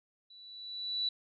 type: tone with level ramp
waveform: sine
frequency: 3951 Hz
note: B7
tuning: in tune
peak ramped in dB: -53 to -28 dBFS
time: 0.3-1.09 s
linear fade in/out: 5 ms
effects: none